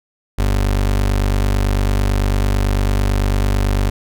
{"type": "tone", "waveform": "30% pulse", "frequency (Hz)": 49, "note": "G1", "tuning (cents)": 0, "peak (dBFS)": -11, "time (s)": [0.38, 3.9], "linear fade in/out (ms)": 10, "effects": []}